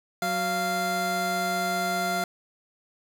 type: tone pair together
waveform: 25% pulse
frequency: 185 / 695 Hz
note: F#3 / F5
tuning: 0 / -9 cents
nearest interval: octave + major seventh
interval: 2291 cents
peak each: -28 / -22 dBFS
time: 0.22-2.24 s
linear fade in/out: 2 ms
effects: none